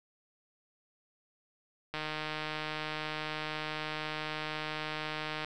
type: click train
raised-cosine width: 0.3 ms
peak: -20 dBFS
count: 541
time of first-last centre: 1.94-5.446 s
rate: 154 Hz
effects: none